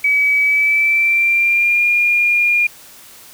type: tone with pitch glide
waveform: sine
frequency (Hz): 2281 to 2417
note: C#7 to D7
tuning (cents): +49 to +49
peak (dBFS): -11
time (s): 0.04-2.67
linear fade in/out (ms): 5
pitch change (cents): +100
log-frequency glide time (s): 0.42-1.84
effects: white hiss -41 dBFS RMS until 3.33 s